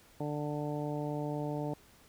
harmonic tone, 148 Hz, D3, 14 cents sharp, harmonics 1 / 2 / 3 / 4 / 5 / 6, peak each -37 / -38 / -41 / -41 / -45 / -45 dBFS, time 0.2-1.74 s, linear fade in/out 5 ms, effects pink hiss -61 dBFS RMS until 2.08 s

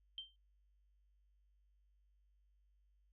sine tone with exponential decay, 3136 Hz, G7, in tune, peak -40 dBFS, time 0.18-0.36 s, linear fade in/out 1 ms, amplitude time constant 37 ms, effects added 50 Hz sine -70 dBFS peak until 3.12 s

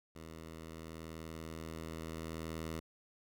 10% pulse tone with level ramp, 80.7 Hz, E2, 36 cents flat, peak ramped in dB -40 to -31 dBFS, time 0.15-2.8 s, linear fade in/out 10 ms, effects none

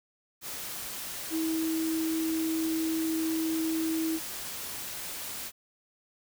sine tone in noise, 322 Hz, E4, 41 cents flat, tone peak -27 dBFS, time 1.3-4.2 s, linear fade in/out 50 ms, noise white, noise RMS -38 dBFS, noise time 0.41-5.52 s, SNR +8 dB, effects none

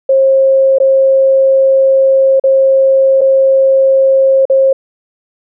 sine tone with dropouts, 536 Hz, C5, 42 cents sharp, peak -5 dBFS, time 0.09-4.73 s, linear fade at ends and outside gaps 5 ms, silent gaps 0.785-0.8 / 2.398-2.438 / 3.21-3.214 / 4.454-4.498 s, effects none

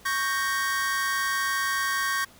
45% pulse chord, G diminished, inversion second, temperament equal, 1108.7 / 1568 / 1864.7 Hz, Db6 / G6 / Bb6, 0 / 0 / 0 cents, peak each -29 dBFS, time 0.05-2.25 s, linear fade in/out 10 ms, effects pink hiss -53 dBFS RMS until 2.39 s

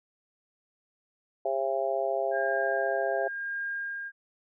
harmonic tone, 134.6 Hz, C3, 49 cents sharp, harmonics 3 / 4 / 5 / 6, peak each -33 / -31 / -29 / -36 dBFS, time 1.45-3.28 s, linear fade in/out 5 ms
sine tone with tremolo, 1613 Hz, G6, 49 cents sharp, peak -30 dBFS, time 2.31-4.12 s, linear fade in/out 50 ms, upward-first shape sine, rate 0.94 Hz, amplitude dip 45%
effects none

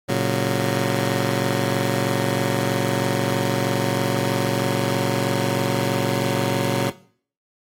15% pulse chord, F# major, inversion first, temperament just, 115.62 / 138.75 / 185 Hz, A#2 / C#3 / F#3, -14 / +2 / 0 cents, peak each -18 dBFS, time 0.08-6.91 s, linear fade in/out 20 ms, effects noise-tail reverb RT60 0.5 s tail -17 dB re dry + AAC 48 kbps

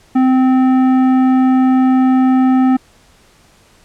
sine tone with tanh clipping, 259 Hz, C4, 17 cents flat, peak -10 dBFS, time 0.15-2.77 s, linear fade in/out 10 ms, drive 12 dB, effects pink hiss -49 dBFS RMS until 3.84 s + low-pass 10000 Hz 12 dB/octave

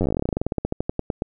slowing click train, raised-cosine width 2 ms, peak -9 dBFS, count 28, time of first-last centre 0.01-1.221 s, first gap 10 ms, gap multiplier 1.1, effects none

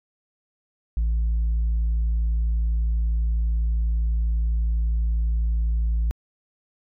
sine tone, 56.1 Hz, A1, 34 cents sharp, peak -17 dBFS, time 0.97-6.11 s, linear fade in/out 0 ms, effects tanh soft clip ceiling -18 dBFS

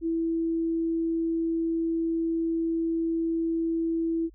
sine tone, 329.6 Hz, E4, in tune, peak -24 dBFS, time 0.01-4.3 s, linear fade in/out 50 ms, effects added 49 Hz sine -50 dBFS peak until 4.34 s

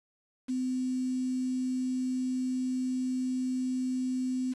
sine tone with quantisation, 255.4 Hz, C4, 42 cents flat, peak -28 dBFS, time 0.48-4.54 s, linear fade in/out 20 ms, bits 8, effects resampled to 24000 Hz

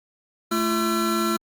square tone cluster, 220 / 341.3 / 1350 Hz, A3 / F4 / E6, 0 / -40 / +41 cents, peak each -26 dBFS, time 0.51-1.37 s, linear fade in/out 10 ms, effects Opus 48 kbps

